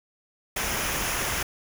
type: noise with comb filter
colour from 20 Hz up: pink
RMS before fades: -28 dBFS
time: 0.56-1.43 s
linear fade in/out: 5 ms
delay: 0.24 ms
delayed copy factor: -0.5
effects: none